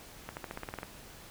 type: accelerating click train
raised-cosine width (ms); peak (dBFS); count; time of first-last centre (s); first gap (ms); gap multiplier
0.5; -23; 10; 0.29-0.831; 79; 0.93
effects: pink hiss -51 dBFS RMS until 1.3 s